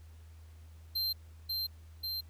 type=tone with echo; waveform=square; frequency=4147 Hz; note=C8; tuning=16 cents flat; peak=-31 dBFS; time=0.95-1.13 s; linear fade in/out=10 ms; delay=540 ms; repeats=2; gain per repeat=-2 dB; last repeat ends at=2.21 s; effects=added 80 Hz sine -50 dBFS peak until 2.29 s + pink hiss -66 dBFS RMS until 2.29 s